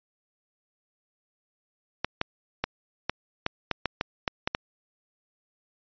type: clicks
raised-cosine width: 0.3 ms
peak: -9 dBFS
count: 11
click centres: 2.046 / 2.214 / 2.64 / 3.096 / 3.464 / 3.713 / 3.857 / 4.011 / 4.278 / 4.475 / 4.549 s
effects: resampled to 11025 Hz